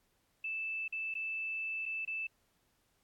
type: tone with dropouts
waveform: sine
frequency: 2637 Hz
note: E7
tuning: in tune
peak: -35 dBFS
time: 0.44-2.27 s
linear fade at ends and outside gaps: 5 ms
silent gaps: 0.88-0.924 / 1.141-1.151 / 1.856-1.86 / 2.051-2.075 s
effects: pink hiss -75 dBFS RMS until 3.03 s + AAC 64 kbps